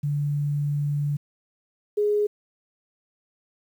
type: tone pair in turn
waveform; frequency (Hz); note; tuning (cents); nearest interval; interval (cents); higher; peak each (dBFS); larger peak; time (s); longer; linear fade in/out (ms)
sine; 145.2 / 416.2; D3 / G#4; -19 / +4; octave + tritone; 1823; second; -22 / -19; second; 0.03-1.17 / 1.97-2.27; first; 10
effects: 9-bit